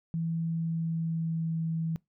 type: tone with pitch glide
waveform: sine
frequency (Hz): 164.81 to 162.82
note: E3 to E3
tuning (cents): 0 to -21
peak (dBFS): -28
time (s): 0.14-1.96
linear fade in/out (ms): 0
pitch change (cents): -21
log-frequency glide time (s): 0.45-1.63
effects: noise-tail reverb RT60 0.2 s tail -24 dB re dry